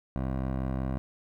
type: tone with low-pass filter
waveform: 15% pulse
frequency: 65.41 Hz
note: C2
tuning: in tune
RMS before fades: -31 dBFS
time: 0.16-0.98 s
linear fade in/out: 0 ms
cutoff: 1100 Hz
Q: 0.69
effects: 10-bit